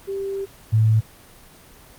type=tone pair in turn; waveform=sine; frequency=392 / 110 Hz; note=G4 / A2; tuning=0 / 0 cents; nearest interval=octave + minor seventh; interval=2200 cents; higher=first; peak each=-24 / -13 dBFS; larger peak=second; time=0.07-0.46 / 0.72-1.01 s; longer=first; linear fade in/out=20 ms; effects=pink hiss -47 dBFS RMS until 1.98 s + Opus 24 kbps